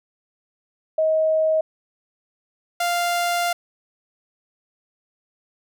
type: tone pair in turn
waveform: sine / sawtooth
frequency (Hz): 632 / 697.1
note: D#5 / F5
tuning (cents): +27 / -3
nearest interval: major second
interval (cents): 170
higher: second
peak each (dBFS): -16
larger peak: neither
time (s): 0.98-1.61 / 2.8-3.53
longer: second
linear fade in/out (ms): 5
effects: none